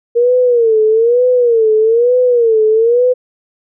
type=tone with vibrato; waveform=sine; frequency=466.2 Hz; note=A#4; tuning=in tune; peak=-7 dBFS; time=0.15-3.14 s; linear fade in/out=20 ms; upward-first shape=sine; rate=1.1 Hz; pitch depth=130 cents each way; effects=none